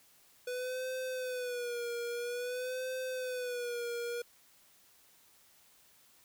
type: tone with vibrato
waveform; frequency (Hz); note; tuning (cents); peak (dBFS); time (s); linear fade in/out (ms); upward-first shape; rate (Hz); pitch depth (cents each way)
square; 493.9; B4; 0; -36; 0.47-4.22; 5; sine; 0.5; 73
effects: white hiss -64 dBFS RMS until 6.24 s